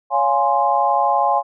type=chord; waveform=sine; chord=Db major seventh; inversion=none; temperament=equal with one note detuned; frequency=561.8 / 698.5 / 830.6 / 1046.5 Hz; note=Db5 / F5 / Ab5 / C6; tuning=+23 / 0 / 0 / 0 cents; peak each=-23 / -20 / -17 / -20 dBFS; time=0.1-1.43 s; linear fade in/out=50 ms; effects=none